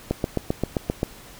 click train, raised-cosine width 2 ms, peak -8 dBFS, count 8, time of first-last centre 0.11-1.031 s, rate 7.6 Hz, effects pink hiss -45 dBFS RMS until 1.39 s

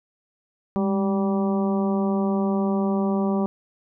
harmonic tone with a mistuned harmonic, 194 Hz, G3, 18 cents flat, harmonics 1 / 2 / 3 / 4 / 5 / 6, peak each -21 / -27 / -31 / -33 / -35 / -37 dBFS, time 0.76-3.46 s, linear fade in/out 0 ms, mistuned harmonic 1, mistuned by +59 cents, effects none

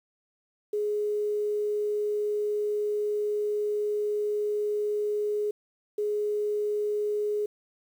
sine tone bursts at uneven times, 418.1 Hz, G#4, 12 cents sharp, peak -25 dBFS, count 2, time 0.73-5.51 / 5.98-7.46 s, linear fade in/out 5 ms, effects 9-bit

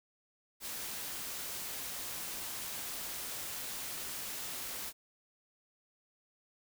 white noise, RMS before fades -41 dBFS, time 0.6-4.93 s, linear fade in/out 50 ms, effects none

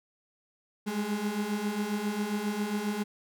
35% pulse beating tone pair, 202.9 / 210.3 Hz, G#3 / G#3, -40 / +22 cents, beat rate 7.4 Hz, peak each -33 / -29 dBFS, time 0.86-3.04 s, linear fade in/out 20 ms, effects none

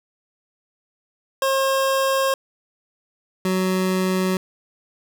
25% pulse tone pair in turn, 537 / 186.38 Hz, C5 / F#3, +45 / +13 cents, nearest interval octave + tritone, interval 1832 cents, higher first, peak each -14 / -15 dBFS, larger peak first, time 1.42-2.34 / 3.45-4.37 s, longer neither, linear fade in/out 2 ms, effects none

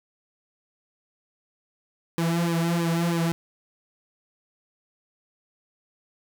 sawtooth tone with flanger, 168.6 Hz, E3, 39 cents sharp, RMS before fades -24 dBFS, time 2.18-3.32 s, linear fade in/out 0 ms, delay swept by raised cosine 1.4 to 4.2 ms, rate 3.1 Hz, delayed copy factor -1, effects none

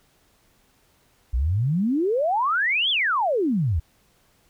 sine exponential two-way sweep, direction up then down, 55.4 to 3520 to 70.7 Hz, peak -19 dBFS, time 1.33-3.8 s, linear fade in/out 10 ms, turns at 2.9 s, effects pink hiss -62 dBFS RMS until 4.49 s

